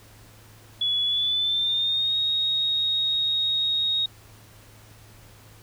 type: tone with pitch glide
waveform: sine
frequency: 3400 to 3751 Hz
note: G#7 to A#7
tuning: +40 to +10 cents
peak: -21 dBFS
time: 0.81-4.06 s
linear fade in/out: 5 ms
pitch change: +170 cents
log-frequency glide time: 1.04-2.17 s
effects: added 107 Hz sine -51 dBFS peak until 5.62 s + pink hiss -52 dBFS RMS until 5.62 s